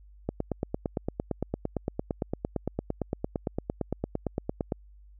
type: click train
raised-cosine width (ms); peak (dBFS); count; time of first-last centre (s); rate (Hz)
2; -15; 40; 0.29-4.722; 8.8
effects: added 50 Hz sine -50 dBFS peak until 5.19 s